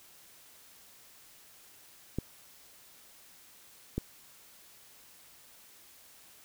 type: clicks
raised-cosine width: 3 ms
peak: -18 dBFS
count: 2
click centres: 2.186 / 3.98 s
effects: white hiss -57 dBFS RMS until 6.44 s